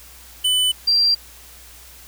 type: tone pair in turn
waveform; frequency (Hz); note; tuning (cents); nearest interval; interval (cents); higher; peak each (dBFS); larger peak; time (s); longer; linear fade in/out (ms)
square / sine; 3000 / 4729; F#7 / D8; +23 / +11; minor sixth; 788; second; -16 / -13; second; 0.44-0.72 / 0.87-1.15; neither; 10
effects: added 60 Hz sine -47 dBFS peak until 2.07 s + white hiss -44 dBFS RMS until 2.07 s